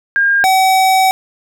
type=tone pair in turn; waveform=sine / square; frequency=1612 / 759.2 Hz; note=G6 / F#5; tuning=+48 / +44 cents; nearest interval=octave + minor second; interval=1304 cents; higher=first; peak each=-9 dBFS; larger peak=neither; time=0.16-0.44 / 0.44-1.11 s; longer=second; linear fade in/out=0 ms; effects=none